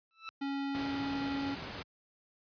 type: tone with exponential growth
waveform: 20% pulse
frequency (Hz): 1318.5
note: E6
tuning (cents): 0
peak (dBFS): -32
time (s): 0.11-0.29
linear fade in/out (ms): 0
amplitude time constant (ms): 39
type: tone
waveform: square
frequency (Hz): 277.2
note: C#4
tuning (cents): 0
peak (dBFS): -34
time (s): 0.41-1.55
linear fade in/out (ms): 10
type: noise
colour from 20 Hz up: pink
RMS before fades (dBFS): -41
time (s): 0.74-1.83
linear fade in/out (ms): 10
effects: high-pass 80 Hz 12 dB/octave + resampled to 11025 Hz